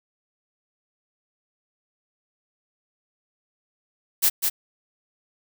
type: noise with echo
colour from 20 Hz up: blue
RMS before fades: -18 dBFS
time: 4.22-4.3 s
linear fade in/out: 20 ms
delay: 200 ms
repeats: 1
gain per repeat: -4 dB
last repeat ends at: 4.5 s
effects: none